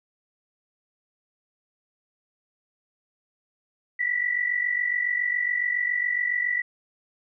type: tone pair together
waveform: sine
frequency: 1923.8 / 1971 Hz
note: B6 / B6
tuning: -46 / -4 cents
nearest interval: unison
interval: 42 cents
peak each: -28 / -24 dBFS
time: 3.99-6.62 s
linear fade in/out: 10 ms
effects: none